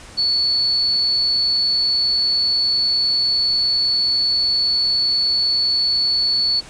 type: tone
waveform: sine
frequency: 4435 Hz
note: C#8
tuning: in tune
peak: -15 dBFS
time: 0.17-6.61 s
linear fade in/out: 20 ms
effects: pink hiss -40 dBFS RMS until 6.69 s + resampled to 22050 Hz